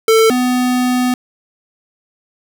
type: tone pair in turn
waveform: square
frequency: 445.5 / 250 Hz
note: A4 / B3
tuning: +22 / +21 cents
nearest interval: minor seventh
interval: 1001 cents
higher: first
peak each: -8 / -13 dBFS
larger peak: first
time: 0.08-0.3 / 0.3-1.14 s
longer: second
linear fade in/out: 2 ms
effects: none